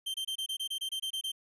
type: tone bursts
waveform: 45% pulse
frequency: 3136 Hz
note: G7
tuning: in tune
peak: -32 dBFS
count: 12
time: 0.06-1.319 s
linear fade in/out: 10 ms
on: 82 ms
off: 25 ms
effects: resampled to 32000 Hz